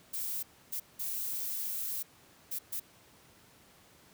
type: noise bursts at uneven times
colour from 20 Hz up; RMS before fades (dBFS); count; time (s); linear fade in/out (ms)
violet; -36; 5; 0.13-0.43 / 0.72-0.8 / 0.99-2.03 / 2.51-2.59 / 2.72-2.8; 10
effects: pink hiss -60 dBFS RMS until 4.13 s + high-pass 80 Hz 12 dB/octave